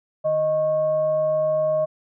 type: tone with frequency modulation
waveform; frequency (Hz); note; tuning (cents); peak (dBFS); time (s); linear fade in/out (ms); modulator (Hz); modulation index
sine; 622.3; D#5; 0; -18; 0.24-1.86; 20; 471; 0.28
effects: none